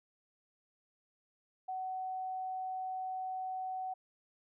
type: tone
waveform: sine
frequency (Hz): 750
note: F#5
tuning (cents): +23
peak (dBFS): -36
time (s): 1.68-3.94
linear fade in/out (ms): 10
effects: none